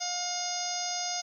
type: harmonic tone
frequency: 713 Hz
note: F5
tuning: 36 cents sharp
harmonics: 1 / 2 / 3 / 4 / 5 / 6 / 7 / 8 / 9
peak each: -36 / -45 / -44 / -46 / -42 / -46 / -36 / -41 / -35 dBFS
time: 0-1.22 s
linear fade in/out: 20 ms
effects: 11-bit